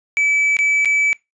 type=tone with dropouts; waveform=triangle; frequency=2300 Hz; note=D7; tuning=37 cents flat; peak=-12 dBFS; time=0.17-1.13 s; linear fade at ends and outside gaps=0 ms; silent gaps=0.568-0.589 / 0.848-0.856 s; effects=noise-tail reverb RT60 0.2 s tail -22 dB re dry + resampled to 22050 Hz